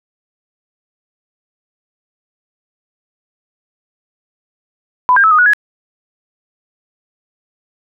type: tone with pitch steps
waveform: sine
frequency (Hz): 1000 / 1601 / 1303 / 1239 / 1461 / 1677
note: B5 / G6 / E6 / D#6 / F#6 / G#6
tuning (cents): +21 / +36 / -20 / -8 / -22 / +16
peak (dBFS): -6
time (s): 5.09-5.534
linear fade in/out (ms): 0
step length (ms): 74
effects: none